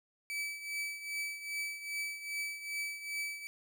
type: tone with tremolo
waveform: 40% pulse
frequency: 2301 Hz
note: D7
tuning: 36 cents flat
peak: -33 dBFS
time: 0.3-3.47 s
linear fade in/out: 0 ms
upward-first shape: triangle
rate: 2.5 Hz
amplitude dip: 75%
effects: none